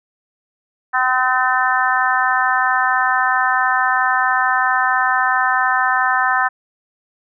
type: harmonic tone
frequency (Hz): 255.5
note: C4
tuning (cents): -41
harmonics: 3 / 4 / 5 / 6 / 7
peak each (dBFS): -20 / -20 / -20 / -20 / -20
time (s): 0.93-6.49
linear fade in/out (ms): 20
effects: none